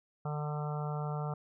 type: harmonic tone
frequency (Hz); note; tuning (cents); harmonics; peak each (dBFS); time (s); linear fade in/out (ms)
149.3; D3; +29; 1 / 3 / 4 / 5 / 6 / 7 / 8 / 9; -34 / -44 / -46 / -43 / -47 / -52 / -47 / -48; 0.25-1.34; 5
effects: none